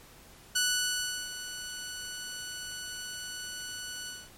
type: tone with ADSR envelope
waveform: 10% pulse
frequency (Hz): 1481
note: F#6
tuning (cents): +1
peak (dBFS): -16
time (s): 0.55-4.3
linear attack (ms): 11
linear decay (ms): 720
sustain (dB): -13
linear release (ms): 220
effects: pink hiss -54 dBFS RMS until 4.37 s + MP3 64 kbps